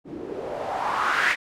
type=noise with low-pass filter sweep; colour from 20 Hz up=blue; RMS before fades=-26 dBFS; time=0.04-1.36 s; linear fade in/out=50 ms; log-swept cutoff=270 to 2000 Hz; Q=3.8; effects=none